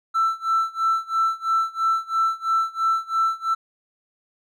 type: tone with tremolo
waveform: triangle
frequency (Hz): 1331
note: E6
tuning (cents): +16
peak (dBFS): -13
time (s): 0.14-3.55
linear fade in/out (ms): 20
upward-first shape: sine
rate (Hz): 3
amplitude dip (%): 95
effects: tanh soft clip ceiling -13 dBFS